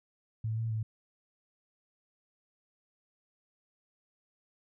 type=tone with pitch steps; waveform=sine; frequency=110.7 / 113.3 / 110 Hz; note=A2 / A#2 / A2; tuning=+11 / -49 / 0 cents; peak=-30 dBFS; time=0.44-0.83 s; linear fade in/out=5 ms; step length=130 ms; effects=none